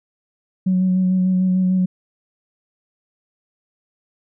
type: tone with vibrato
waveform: sine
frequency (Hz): 185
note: F#3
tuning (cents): 0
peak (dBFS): -13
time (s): 0.66-1.86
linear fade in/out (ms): 10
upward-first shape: square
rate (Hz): 6.7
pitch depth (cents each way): 14
effects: tanh soft clip ceiling -10 dBFS